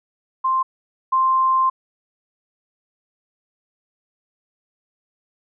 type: tone pair in turn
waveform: sine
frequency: 1050 / 1050 Hz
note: C6 / C6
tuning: +6 / +6 cents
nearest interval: unison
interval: 0 cents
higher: neither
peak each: -16 / -14 dBFS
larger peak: second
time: 0.44-0.63 / 1.12-1.7 s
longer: second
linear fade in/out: 10 ms
effects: none